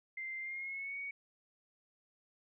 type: tone with pitch glide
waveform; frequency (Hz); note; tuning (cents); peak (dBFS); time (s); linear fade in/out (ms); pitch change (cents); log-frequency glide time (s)
sine; 2088 to 2238; C7 to C#7; -4 to +16; -39; 0.17-1.11; 5; +120; 0.39-0.97
effects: none